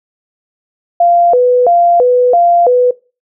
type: tone with vibrato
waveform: sine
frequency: 586 Hz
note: D5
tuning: 4 cents flat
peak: -5 dBFS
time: 1-2.91 s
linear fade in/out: 5 ms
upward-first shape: square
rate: 1.5 Hz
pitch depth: 290 cents each way
effects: noise-tail reverb RT60 0.3 s tail -21 dB re dry